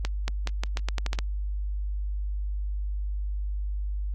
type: accelerating click train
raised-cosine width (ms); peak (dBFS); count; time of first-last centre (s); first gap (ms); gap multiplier
0.2; -12; 10; 0.05-1.188; 230; 0.84
effects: added 50 Hz sine -27 dBFS peak until 4.14 s + Opus 48 kbps